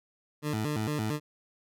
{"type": "tone with vibrato", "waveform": "20% pulse", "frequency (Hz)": 127.5, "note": "C3", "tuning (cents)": -44, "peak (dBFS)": -24, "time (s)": [0.42, 1.2], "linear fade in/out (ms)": 50, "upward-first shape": "square", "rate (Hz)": 4.4, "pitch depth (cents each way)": 280, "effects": []}